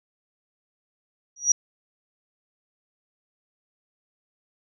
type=tone with exponential growth; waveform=sine; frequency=5780 Hz; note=F#8; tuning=41 cents flat; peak=-11 dBFS; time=1.36-1.52 s; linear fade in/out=5 ms; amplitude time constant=33 ms; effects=none